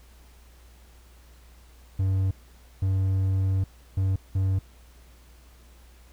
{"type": "tone bursts at uneven times", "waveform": "triangle", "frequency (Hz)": 95.5, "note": "G2", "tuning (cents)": -45, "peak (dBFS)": -19, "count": 4, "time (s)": [[1.99, 2.31], [2.82, 3.64], [3.97, 4.16], [4.35, 4.59]], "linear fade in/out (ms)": 5, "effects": ["added 60 Hz sine -50 dBFS peak until 6.12 s", "pink hiss -58 dBFS RMS until 6.12 s"]}